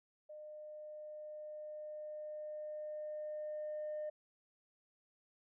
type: tone with level ramp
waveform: sine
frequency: 607 Hz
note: D#5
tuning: 43 cents flat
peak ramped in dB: -48 to -37 dBFS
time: 0.29-4.1 s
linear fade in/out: 10 ms
effects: tanh soft clip ceiling -36 dBFS